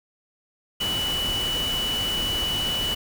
sine tone in noise, 2960 Hz, F#7, in tune, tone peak -24 dBFS, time 0.8-2.95 s, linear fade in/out 10 ms, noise pink, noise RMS -31 dBFS, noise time 0.8-2.95 s, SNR +4 dB, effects none

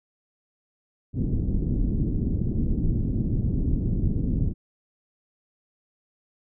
pink low-pass noise, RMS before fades -24 dBFS, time 1.13-4.54 s, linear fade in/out 50 ms, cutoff 290 Hz, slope 24 dB/octave, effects none

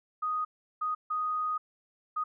sine tone bursts at uneven times, 1244.5 Hz, D#6, in tune, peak -28 dBFS, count 4, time 0.22-0.45 / 0.81-0.95 / 1.1-1.58 / 2.16-2.24 s, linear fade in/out 10 ms, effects none

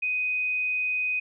sine tone, 2500 Hz, D#7, 8 cents sharp, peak -24 dBFS, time 0.02-1.2 s, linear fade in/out 10 ms, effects none

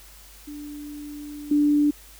sine tone with level steps, 293.7 Hz, D4, in tune, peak -34 / -16 dBFS, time 0.47-1.91 s, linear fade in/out 10 ms, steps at 1.51 s, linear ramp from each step 5 ms, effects added 50 Hz sine -49 dBFS peak until 2.19 s + white hiss -49 dBFS RMS until 2.19 s

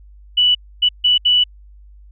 sine tone bursts at uneven times, 2960 Hz, F#7, in tune, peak -10 dBFS, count 4, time 0.37-0.55 / 0.82-0.89 / 1.04-1.18 / 1.25-1.44 s, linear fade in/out 10 ms, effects added 50 Hz sine -40 dBFS peak until 2.11 s

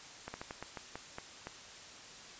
slowing click train, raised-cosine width 0.5 ms, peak -26 dBFS, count 9, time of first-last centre 0.28-1.471 s, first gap 60 ms, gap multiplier 1.25, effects white hiss -51 dBFS RMS until 2.39 s + resampled to 16000 Hz

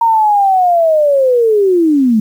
sine linear sweep, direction down, 932.3 to 208.2 Hz, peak -7 dBFS, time 0.01-2.2 s, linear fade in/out 5 ms, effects 7-bit

